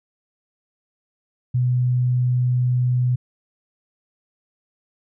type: tone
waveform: sine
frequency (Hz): 124.7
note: B2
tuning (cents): +17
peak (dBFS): -16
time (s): 1.54-3.16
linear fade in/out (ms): 10
effects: none